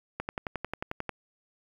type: click train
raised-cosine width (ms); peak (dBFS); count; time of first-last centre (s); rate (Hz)
0.5; -17; 11; 0.2-1.093; 11.2
effects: 8-bit